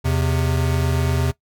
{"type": "tone pair together", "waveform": "square", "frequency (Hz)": [82.47, 130.81], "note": ["E2", "C3"], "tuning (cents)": [1, 0], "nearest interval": "minor sixth", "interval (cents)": 799, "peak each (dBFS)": -21, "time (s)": [0.04, 1.32], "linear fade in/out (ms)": 20, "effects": ["noise-tail reverb RT60 0.1 s tail -18 dB re dry"]}